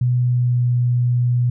sine tone with pitch glide, 123.8 to 122.38 Hz, B2 to B2, +5 to -15 cents, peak -14 dBFS, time 0.01-1.5 s, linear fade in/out 5 ms, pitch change -20 cents, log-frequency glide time 0.15-0.71 s, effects none

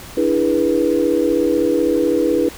sine chord, E dominant seventh, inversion third, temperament equal with one note detuned, 293.7 / 329.6 / 415.3 / 487.6 Hz, D4 / E4 / G#4 / B4, 0 / 0 / 0 / -22 cents, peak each -20 / -18 / -21 / -18 dBFS, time 0.17-2.49 s, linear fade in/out 5 ms, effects pink hiss -36 dBFS RMS until 2.57 s

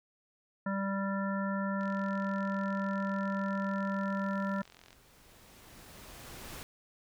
harmonic tone, 196 Hz, G3, in tune, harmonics 1 / 3 / 5 / 7 / 9, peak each -32 / -39 / -41 / -40 / -43 dBFS, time 0.66-4.62 s, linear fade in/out 5 ms
click train, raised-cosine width 0.2 ms, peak -36 dBFS, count 137, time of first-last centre 1.81-4.929 s, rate 43.6 Hz
pink noise with exponential growth, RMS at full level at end -44 dBFS, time 2.99-6.63 s, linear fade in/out 0 ms, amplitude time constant 790 ms
effects none

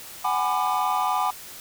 triangle chord, G# half-diminished seventh, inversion third, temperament just, 747.5 / 830.6 / 996.7 / 1196.1 Hz, F#5 / G#5 / B5 / D6, +17 / 0 / +16 / +31 cents, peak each -25 dBFS, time 0.24-1.31 s, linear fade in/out 10 ms, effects white hiss -41 dBFS RMS until 1.6 s

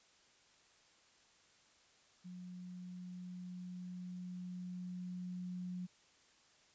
sine tone with level ramp, 180.4 Hz, F#3, 44 cents flat, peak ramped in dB -47 to -40 dBFS, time 2.24-5.87 s, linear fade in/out 20 ms, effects white hiss -68 dBFS RMS until 6.74 s + resampled to 16000 Hz

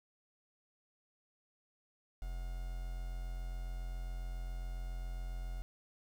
triangle tone with quantisation, 43.65 Hz, F1, in tune, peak -36 dBFS, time 2.22-5.62 s, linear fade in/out 0 ms, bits 9, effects none

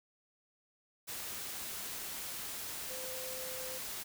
sine tone in noise, 515 Hz, C5, 28 cents flat, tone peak -45 dBFS, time 2.89-3.79 s, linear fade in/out 20 ms, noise white, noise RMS -42 dBFS, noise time 1.07-4.04 s, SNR -6 dB, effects none

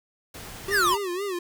pink noise, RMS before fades -40 dBFS, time 0.34-0.95 s, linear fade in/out 5 ms
square tone with vibrato, 377.9 Hz, F#4, 37 cents sharp, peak -28 dBFS, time 0.68-1.39 s, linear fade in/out 5 ms, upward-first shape sine, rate 4 Hz, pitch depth 140 cents each way
square exponential sweep, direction down, 1975.5 to 864 Hz, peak -20 dBFS, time 0.7-0.98 s, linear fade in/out 50 ms
effects none

